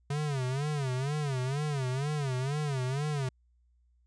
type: tone with vibrato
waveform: square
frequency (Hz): 138.59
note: C#3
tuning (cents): 0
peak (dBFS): -30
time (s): 0.1-3.29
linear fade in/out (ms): 5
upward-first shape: sine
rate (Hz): 2.1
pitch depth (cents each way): 160
effects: added 60 Hz sine -64 dBFS peak until 4.06 s + resampled to 22050 Hz